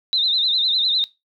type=tone with vibrato; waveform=sine; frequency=3849 Hz; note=B7; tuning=45 cents flat; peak=-16 dBFS; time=0.13-1.04 s; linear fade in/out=0 ms; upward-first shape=sine; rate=9.9 Hz; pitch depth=110 cents each way; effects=noise-tail reverb RT60 0.2 s tail -17 dB re dry